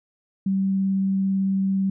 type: tone with vibrato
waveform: sine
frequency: 193.2 Hz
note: G3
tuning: 25 cents flat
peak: -19 dBFS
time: 0.46-1.9 s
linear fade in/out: 5 ms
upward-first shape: triangle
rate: 18 Hz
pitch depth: 8 cents each way
effects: none